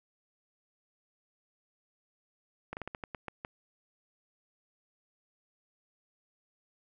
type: slowing click train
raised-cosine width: 0.5 ms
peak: -23 dBFS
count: 9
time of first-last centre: 2.73-3.449 s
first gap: 39 ms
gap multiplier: 1.23
effects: none